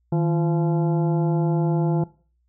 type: harmonic tone with a mistuned harmonic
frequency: 171.7 Hz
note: F3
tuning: 29 cents flat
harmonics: 1 / 2 / 3 / 4 / 5 / 6 / 8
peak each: -19 / -26 / -34 / -34 / -34 / -47 / -49 dBFS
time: 0.12-2.04 s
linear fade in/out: 5 ms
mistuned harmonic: 1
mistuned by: -140 cents
effects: noise-tail reverb RT60 0.4 s tail -19 dB re dry + added 60 Hz sine -64 dBFS peak until 2.48 s